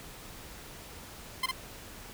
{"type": "tone with echo", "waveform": "15% pulse", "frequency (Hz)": 1038, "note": "C6", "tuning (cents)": -14, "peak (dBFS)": -20, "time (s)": [1.43, 1.46], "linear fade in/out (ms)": 5, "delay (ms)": 54, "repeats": 1, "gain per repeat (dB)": -3, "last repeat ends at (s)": 1.514, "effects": ["pink hiss -47 dBFS RMS until 2.13 s"]}